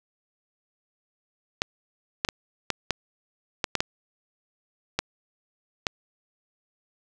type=clicks; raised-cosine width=0.2 ms; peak=-6 dBFS; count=10; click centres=1.619 / 2.249 / 2.288 / 2.703 / 2.907 / 3.642 / 3.753 / 3.805 / 4.99 / 5.868 s; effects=none